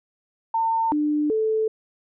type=tone with pitch steps; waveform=sine; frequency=904 / 298.7 / 438 Hz; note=A5 / D4 / A4; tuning=+47 / +29 / -8 cents; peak=-19 dBFS; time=0.54-1.68 s; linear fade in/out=5 ms; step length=380 ms; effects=none